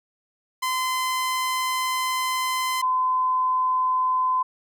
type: tone pair in turn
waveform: sawtooth / sine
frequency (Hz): 1028 / 1022.1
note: C6 / C6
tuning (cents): -31 / -41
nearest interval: unison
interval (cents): 10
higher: first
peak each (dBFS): -19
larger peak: neither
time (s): 0.62-2.82 / 2.82-4.43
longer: first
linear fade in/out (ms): 10
effects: none